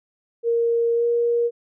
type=tone with pitch glide; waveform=sine; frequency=466.2 to 472.2 Hz; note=A#4 to A#4; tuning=0 to +22 cents; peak=-17 dBFS; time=0.43-1.51 s; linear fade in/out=50 ms; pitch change=+22 cents; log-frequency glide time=0.94-1.05 s; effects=none